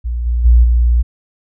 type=tone with level steps; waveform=sine; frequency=59.3 Hz; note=A#1; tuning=30 cents sharp; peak=-16 / -12 / -4 / -8 dBFS; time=0.04-1.03 s; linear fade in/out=20 ms; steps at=0.25 / 0.44 / 0.63 s; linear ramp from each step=20 ms; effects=none